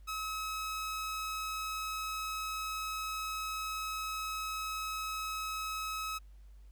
sawtooth tone, 1283 Hz, E6, 47 cents flat, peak -32 dBFS, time 0.07-6.19 s, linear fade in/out 20 ms, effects added 50 Hz sine -51 dBFS peak until 6.71 s + pink hiss -73 dBFS RMS until 6.71 s

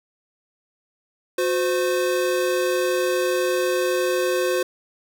square tone pair together, 363.3 / 515 Hz, F#4 / C5, -32 / -28 cents, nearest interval tritone, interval 604 cents, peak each -23 dBFS, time 1.38-4.63 s, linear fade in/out 5 ms, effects none

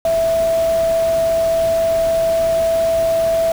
sine tone in noise, 659.3 Hz, E5, in tune, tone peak -13 dBFS, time 0.05-3.52 s, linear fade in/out 2 ms, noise pink, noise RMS -30 dBFS, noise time 0.05-3.52 s, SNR +14 dB, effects none

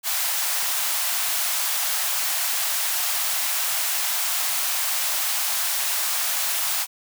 white high-pass noise, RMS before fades -24 dBFS, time 0.03-6.87 s, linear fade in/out 50 ms, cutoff 630 Hz, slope 48 dB/octave, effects none

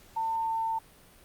sine tone, 899 Hz, A5, 37 cents sharp, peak -27 dBFS, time 0.16-0.79 s, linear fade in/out 10 ms, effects pink hiss -56 dBFS RMS until 1.24 s + Opus 48 kbps

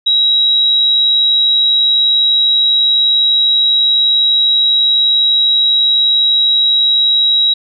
sine tone, 3853 Hz, B7, 44 cents flat, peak -8 dBFS, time 0.06-7.54 s, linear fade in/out 10 ms, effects none

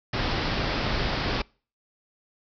pink low-pass noise, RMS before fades -27 dBFS, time 0.13-1.42 s, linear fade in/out 5 ms, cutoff 5300 Hz, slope 96 dB/octave, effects noise-tail reverb RT60 0.4 s tail -26 dB re dry

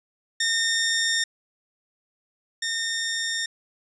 15% pulse tone pair in turn, 1827 / 1827 Hz, A#6 / A#6, -35 / -35 cents, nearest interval unison, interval 0 cents, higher neither, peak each -15 / -19 dBFS, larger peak first, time 0.4-1.24 / 2.62-3.46 s, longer neither, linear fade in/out 5 ms, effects resampled to 22050 Hz

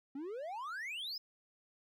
triangle exponential sweep, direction up, 261.6 to 5274 Hz, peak -38 dBFS, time 0.15-1.18 s, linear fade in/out 5 ms, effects none

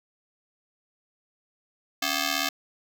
5% pulse ring-modulated tone, 478.4 Hz, A#4, 45 cents sharp, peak -10 dBFS, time 2.02-2.49 s, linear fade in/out 5 ms, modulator 201 Hz, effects none

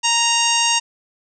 harmonic tone, 932.3 Hz, A#5, in tune, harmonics 1 / 2 / 3 / 4 / 5 / 6 / 7 / 8 / 9, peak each -21 / -28 / -19 / -26 / -27 / -24 / -22 / -30 / -28 dBFS, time 0.03-0.8 s, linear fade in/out 20 ms, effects none

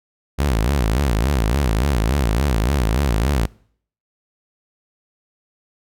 sawtooth tone with vibrato, 61.74 Hz, B1, in tune, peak -12 dBFS, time 0.38-3.47 s, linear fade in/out 20 ms, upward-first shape sine, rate 3.5 Hz, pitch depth 290 cents each way, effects noise-tail reverb RT60 0.6 s tail -24 dB re dry

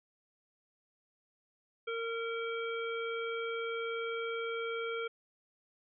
harmonic tone, 459.4 Hz, A#4, 25 cents flat, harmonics 1 / 3 / 5 / 7, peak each -36 / -40 / -43 / -47 dBFS, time 1.87-5.08 s, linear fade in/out 10 ms, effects none

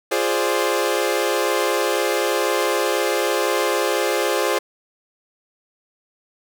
sawtooth chord, D half-diminished seventh, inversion first, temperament equal, 349.2 / 415.3 / 523.3 / 587.3 Hz, F4 / Ab4 / C5 / D5, 0 / 0 / 0 / 0 cents, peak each -21 / -19 / -19 / -22 dBFS, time 0.11-4.59 s, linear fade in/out 10 ms, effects none

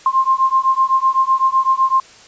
sine beating tone pair, 1054 / 1061.9 Hz, C6 / C6, +12 / +25 cents, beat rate 7.9 Hz, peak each -15 dBFS, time 0.06-2 s, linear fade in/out 2 ms, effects white hiss -43 dBFS RMS until 2.27 s + resampled to 16000 Hz

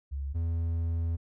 sine / triangle tone pair in turn, 69.3 / 83.25 Hz, C#2 / E2, 0 / +18 cents, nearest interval minor third, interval 318 cents, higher second, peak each -31 / -25 dBFS, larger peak second, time 0.11-0.34 / 0.34-1.17 s, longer second, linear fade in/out 20 ms, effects none

